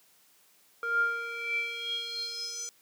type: tone with band-pass filter sweep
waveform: square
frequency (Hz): 466.2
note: A#4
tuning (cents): 0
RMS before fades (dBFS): -33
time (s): 0.83-2.69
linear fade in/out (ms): 0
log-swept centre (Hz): 1200 to 6500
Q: 9.7
effects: white hiss -63 dBFS RMS until 2.81 s + high-pass 150 Hz 12 dB/octave